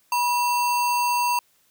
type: tone with sample-and-hold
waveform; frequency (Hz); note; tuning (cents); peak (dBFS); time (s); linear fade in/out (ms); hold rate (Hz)
sine; 970; B5; -31; -19; 0.12-1.39; 2; 3675
effects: white hiss -63 dBFS RMS until 1.7 s